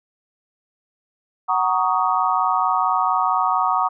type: chord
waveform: sine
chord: D# minor seventh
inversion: first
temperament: just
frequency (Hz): 746.7 / 933.4 / 1120.1 / 1244.5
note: F#5 / A#5 / C#6 / D#6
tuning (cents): +16 / +2 / +18 / 0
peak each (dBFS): -22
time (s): 1.48-3.89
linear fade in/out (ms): 20
effects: none